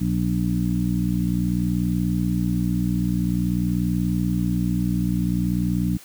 harmonic tone with a mistuned harmonic, 60.5 Hz, B1, 35 cents flat, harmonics 1 / 2 / 3 / 4 / 5, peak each -29 / -26 / -22 / -30 / -28 dBFS, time 0-5.98 s, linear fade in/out 20 ms, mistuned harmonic 5, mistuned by -26 cents, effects white hiss -46 dBFS RMS until 6.04 s

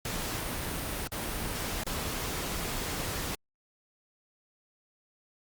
pink noise with dropouts, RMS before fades -34 dBFS, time 0.05-3.35 s, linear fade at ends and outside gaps 2 ms, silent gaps 1.074-1.119 / 1.836-1.865 s, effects Opus 48 kbps

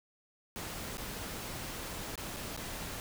pink noise with dropouts, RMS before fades -41 dBFS, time 0.56-3 s, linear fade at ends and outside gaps 0 ms, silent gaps 0.971-0.981 / 2.156-2.177 / 2.363-2.367 / 2.565-2.575 s, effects none

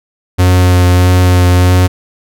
45% pulse tone with vibrato, 90.3 Hz, F#2, 42 cents flat, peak -5 dBFS, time 0.38-1.88 s, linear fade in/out 20 ms, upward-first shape sine, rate 1.6 Hz, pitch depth 13 cents each way, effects none

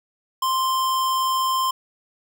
square tone, 1046.5 Hz, C6, in tune, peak -20 dBFS, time 0.42-1.71 s, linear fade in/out 5 ms, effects none

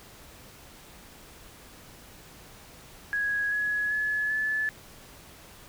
sine tone with pitch steps, 1661.2 / 1684.4 / 1707.9 / 1731.7 Hz, G#6 / G#6 / G#6 / A6, 0 / +24 / +48 / -28 cents, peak -25 dBFS, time 3.13-4.69 s, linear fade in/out 0 ms, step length 390 ms, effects pink hiss -50 dBFS RMS until 5.68 s

